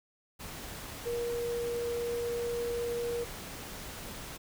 sine tone in noise, 474.2 Hz, A#4, 30 cents sharp, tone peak -31 dBFS, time 1.05-3.25 s, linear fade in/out 20 ms, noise pink, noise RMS -43 dBFS, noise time 0.39-4.38 s, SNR +9 dB, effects none

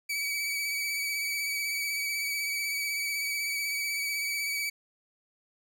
sawtooth tone with vibrato, 2283 Hz, D7, 50 cents flat, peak -26 dBFS, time 0.09-4.7 s, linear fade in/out 10 ms, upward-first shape sine, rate 16 Hz, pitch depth 29 cents each way, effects none

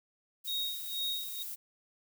violet noise, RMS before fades -41 dBFS, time 0.44-1.56 s, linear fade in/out 20 ms
sine tone with tremolo, 3759 Hz, A#7, 14 cents sharp, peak -31 dBFS, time 0.47-1.43 s, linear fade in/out 10 ms, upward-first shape sine, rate 2.1 Hz, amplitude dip 85%
effects none

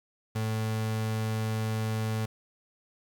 35% pulse tone, 110 Hz, A2, in tune, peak -26 dBFS, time 0.35-2.26 s, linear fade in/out 10 ms, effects 9-bit

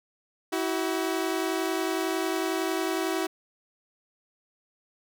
sawtooth tone pair together, 325.8 / 376.8 Hz, E4 / F#4, -20 / +32 cents, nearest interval minor third, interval 252 cents, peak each -25 dBFS, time 0.52-3.27 s, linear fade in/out 10 ms, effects none

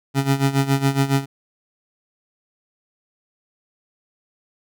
25% pulse tone with tremolo, 137.3 Hz, C#3, 16 cents flat, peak -10 dBFS, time 0.14-1.26 s, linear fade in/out 50 ms, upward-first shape sine, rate 7.2 Hz, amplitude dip 80%, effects none

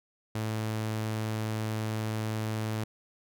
sawtooth tone, 109.3 Hz, A2, 11 cents flat, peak -26 dBFS, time 0.35-2.84 s, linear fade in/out 5 ms, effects none

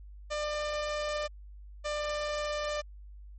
sawtooth tone pair in turn, 598 / 595.9 Hz, D5 / D5, +31 / +25 cents, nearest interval unison, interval 6 cents, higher first, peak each -27 dBFS, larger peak neither, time 0.3-1.28 / 1.84-2.82 s, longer neither, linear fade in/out 20 ms, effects added 50 Hz sine -45 dBFS peak until 3.38 s + MP3 32 kbps

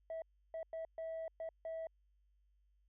sine tone bursts at uneven times, 650 Hz, E5, 24 cents flat, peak -38 dBFS, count 6, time 0.1-0.22 / 0.54-0.63 / 0.73-0.85 / 0.98-1.28 / 1.4-1.49 / 1.65-1.87 s, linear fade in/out 2 ms, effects tanh soft clip ceiling -39 dBFS + added 50 Hz sine -70 dBFS peak until 2.88 s

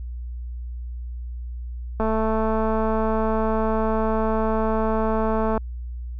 click train, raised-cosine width 1 ms, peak -11 dBFS, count 788, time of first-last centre 2-5.577 s, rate 220 Hz, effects added 60 Hz sine -29 dBFS peak until 6.19 s

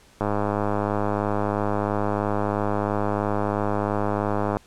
click train, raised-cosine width 1 ms, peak -10 dBFS, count 450, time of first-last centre 0.21-4.569 s, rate 103 Hz, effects pink hiss -54 dBFS RMS until 4.66 s + low-pass 10000 Hz 12 dB/octave

